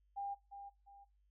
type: tone with echo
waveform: sine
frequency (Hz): 800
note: G5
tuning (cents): +35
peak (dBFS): -39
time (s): 0.16-0.35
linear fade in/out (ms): 20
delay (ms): 350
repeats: 2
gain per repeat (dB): -9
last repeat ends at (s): 1.05
effects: noise-tail reverb RT60 0.3 s tail -22 dB re dry + added 50 Hz sine -70 dBFS peak until 1.3 s